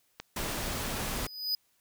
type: click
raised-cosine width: 0.2 ms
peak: -20 dBFS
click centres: 0.2 s
type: noise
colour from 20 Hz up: pink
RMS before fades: -34 dBFS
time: 0.36-1.27 s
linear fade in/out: 5 ms
type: tone with exponential growth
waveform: square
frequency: 4978 Hz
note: D#8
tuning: in tune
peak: -26 dBFS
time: 1.04-1.55 s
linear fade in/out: 2 ms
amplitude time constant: 110 ms
effects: white hiss -71 dBFS RMS until 1.8 s